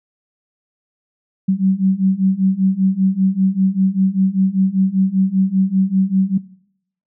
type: beating tone pair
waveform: sine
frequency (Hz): 188 / 193.1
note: F#3 / G3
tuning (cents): +28 / -26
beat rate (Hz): 5.1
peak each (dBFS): -16 / -16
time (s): 1.48-6.38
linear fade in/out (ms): 10
effects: noise-tail reverb RT60 0.7 s tail -20 dB re dry

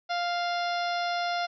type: harmonic tone with a mistuned harmonic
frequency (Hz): 698.5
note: F5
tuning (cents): 0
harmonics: 1 / 2 / 3 / 4 / 5 / 6 / 7 / 8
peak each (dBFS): -28 / -34 / -39 / -43 / -40 / -41 / -42 / -47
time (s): 0.09-1.47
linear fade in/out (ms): 20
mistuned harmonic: 7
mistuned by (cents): +56
effects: none

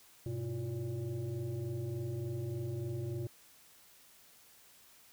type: tone with frequency modulation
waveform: sine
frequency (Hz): 125.2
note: B2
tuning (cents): +24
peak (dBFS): -35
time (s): 0.26-3.27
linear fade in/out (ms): 2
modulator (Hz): 227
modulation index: 1.1
effects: white hiss -61 dBFS RMS until 5.12 s

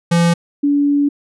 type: tone pair in turn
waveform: square / sine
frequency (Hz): 170.4 / 286.6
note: F3 / D4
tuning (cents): -42 / -42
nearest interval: major sixth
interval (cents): 900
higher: second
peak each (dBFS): -11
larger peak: neither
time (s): 0.11-0.34 / 0.63-1.09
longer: second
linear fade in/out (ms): 10
effects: resampled to 24000 Hz

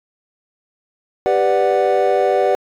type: chord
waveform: triangle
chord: G major seventh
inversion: none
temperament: equal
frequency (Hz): 392 / 493.9 / 587.3 / 740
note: G4 / B4 / D5 / F#5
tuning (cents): 0 / 0 / 0 / 0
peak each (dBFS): -16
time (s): 1.26-2.55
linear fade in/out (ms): 0
effects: tanh soft clip ceiling -3 dBFS

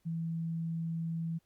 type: tone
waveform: sine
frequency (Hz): 164.81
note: E3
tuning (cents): 0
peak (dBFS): -32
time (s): 0.05-1.39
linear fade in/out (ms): 20
effects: pink hiss -75 dBFS RMS until 1.45 s + MP3 96 kbps

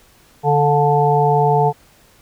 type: harmonic tone with a mistuned harmonic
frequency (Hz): 146.6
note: D3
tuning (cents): -3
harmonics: 1 / 3 / 5 / 6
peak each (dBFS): -17 / -17 / -17 / -17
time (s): 0.43-1.73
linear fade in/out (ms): 50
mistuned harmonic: 5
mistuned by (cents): -30
effects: pink hiss -51 dBFS RMS until 2.21 s

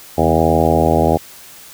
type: harmonic tone with a mistuned harmonic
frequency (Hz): 81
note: E2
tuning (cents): -30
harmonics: 1 / 2 / 3 / 4 / 5 / 6 / 7 / 8 / 9 / 10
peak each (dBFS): -20 / -20 / -20 / -20 / -20 / -20 / -20 / -20 / -20 / -20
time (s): 0.17-1.18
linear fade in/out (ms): 20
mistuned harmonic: 2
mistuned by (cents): -45
effects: white hiss -39 dBFS RMS until 1.73 s

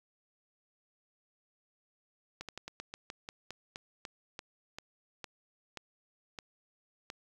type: slowing click train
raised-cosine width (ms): 0.2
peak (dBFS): -24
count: 17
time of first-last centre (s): 2.41-7.101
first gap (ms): 77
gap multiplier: 1.16
effects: 9-bit

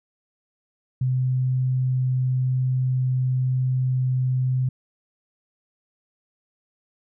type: tone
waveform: sine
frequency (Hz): 128.5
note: C3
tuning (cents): -31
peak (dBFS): -19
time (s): 1.01-4.69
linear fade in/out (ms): 5
effects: none

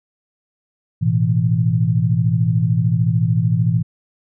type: chord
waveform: sine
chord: A suspended second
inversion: none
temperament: equal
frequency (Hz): 110 / 123.47 / 164.81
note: A2 / B2 / E3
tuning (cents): 0 / 0 / 0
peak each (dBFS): -18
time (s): 1.01-3.83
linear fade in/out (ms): 20
effects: none

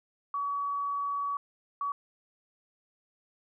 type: tone bursts at uneven times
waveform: sine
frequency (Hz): 1134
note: C#6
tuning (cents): +39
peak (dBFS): -29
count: 2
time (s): 0.34-1.37 / 1.81-1.92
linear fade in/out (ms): 2
effects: none

